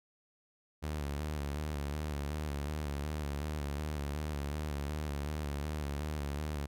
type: tone with vibrato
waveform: sawtooth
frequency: 73.7 Hz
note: D2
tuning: 7 cents sharp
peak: -31 dBFS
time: 0.82-6.67 s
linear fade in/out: 20 ms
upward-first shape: square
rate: 2.7 Hz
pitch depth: 56 cents each way
effects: none